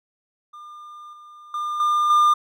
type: tone with level steps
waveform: triangle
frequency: 1203 Hz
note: D6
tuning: 41 cents sharp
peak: -36 / -40 / -22 / -15 / -11 dBFS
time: 0.53-2.34 s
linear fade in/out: 10 ms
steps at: 1.13 / 1.54 / 1.8 / 2.1 s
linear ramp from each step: 2 ms
effects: none